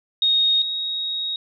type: tone pair in turn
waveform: sine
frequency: 3729 / 3772 Hz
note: A#7 / A#7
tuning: 0 / +20 cents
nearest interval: unison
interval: 20 cents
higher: second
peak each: -15 / -23 dBFS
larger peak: first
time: 0.22-0.62 / 0.62-1.36 s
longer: second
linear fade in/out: 2 ms
effects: none